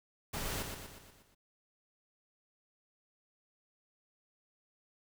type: noise with echo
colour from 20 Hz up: pink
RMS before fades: -38 dBFS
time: 0.33-0.63 s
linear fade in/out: 10 ms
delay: 120 ms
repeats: 6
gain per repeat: -5 dB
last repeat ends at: 1.35 s
effects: none